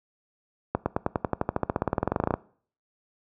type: accelerating click train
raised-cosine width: 1 ms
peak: -9 dBFS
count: 26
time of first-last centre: 0.75-2.34 s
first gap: 110 ms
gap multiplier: 0.95
effects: noise-tail reverb RT60 0.5 s tail -21 dB re dry + high-pass 60 Hz 12 dB/octave